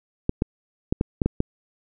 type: clicks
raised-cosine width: 3 ms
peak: -7 dBFS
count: 7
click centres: 0.294 / 0.421 / 0.925 / 1.011 / 1.218 / 1.26 / 1.404 s
effects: none